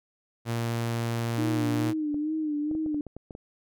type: tone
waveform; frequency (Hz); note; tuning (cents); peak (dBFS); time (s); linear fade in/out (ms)
sawtooth; 116.54; A#2; 0; -23; 0.45-1.94; 50
type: tone with vibrato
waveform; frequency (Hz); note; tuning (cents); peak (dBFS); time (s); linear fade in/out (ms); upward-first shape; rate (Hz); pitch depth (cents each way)
sine; 304.5; D#4; -37; -26; 1.38-3.01; 2; sine; 2.3; 64
type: clicks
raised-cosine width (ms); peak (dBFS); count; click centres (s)
2; -27; 9; 2.144 / 2.713 / 2.751 / 2.862 / 2.945 / 3.067 / 3.166 / 3.308 / 3.351
effects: none